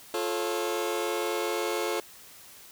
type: chord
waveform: sawtooth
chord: F augmented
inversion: none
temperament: just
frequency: 349.2 / 436.5 / 545.7 Hz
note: F4 / A4 / C#5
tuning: 0 / -14 / -27 cents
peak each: -28 / -27 / -30 dBFS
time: 0.14-2 s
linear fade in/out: 2 ms
effects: white hiss -50 dBFS RMS until 2.71 s